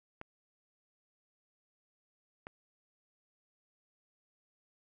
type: clicks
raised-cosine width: 0.5 ms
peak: -28 dBFS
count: 2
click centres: 0.214 / 2.469 s
effects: none